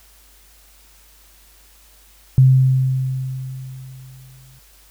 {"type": "tone with exponential decay", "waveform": "sine", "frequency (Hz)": 130.81, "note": "C3", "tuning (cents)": 0, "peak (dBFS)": -6, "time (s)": [2.38, 4.59], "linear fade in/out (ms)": 0, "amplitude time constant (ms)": 480, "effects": ["added 50 Hz sine -51 dBFS peak until 4.9 s", "white hiss -51 dBFS RMS until 4.9 s"]}